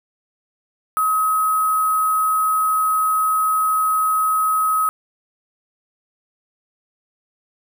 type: tone with sample-and-hold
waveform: sine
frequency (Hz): 1274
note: D#6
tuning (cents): +41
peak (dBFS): -15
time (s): 0.97-4.89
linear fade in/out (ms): 0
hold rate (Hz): 11025
effects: none